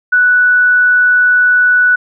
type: tone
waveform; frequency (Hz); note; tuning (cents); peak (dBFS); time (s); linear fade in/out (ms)
sine; 1480; F#6; 0; -6; 0.12-1.96; 10
effects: none